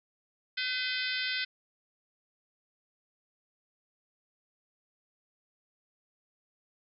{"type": "harmonic tone with a mistuned harmonic", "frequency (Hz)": 507, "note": "B4", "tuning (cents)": 45, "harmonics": [3, 4, 5, 6, 7, 8, 9, 10], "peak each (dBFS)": [-36, -37, -38, -39, -39, -40, -41, -41], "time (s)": [0.57, 1.45], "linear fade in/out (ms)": 10, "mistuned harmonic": 6, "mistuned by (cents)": 60, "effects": []}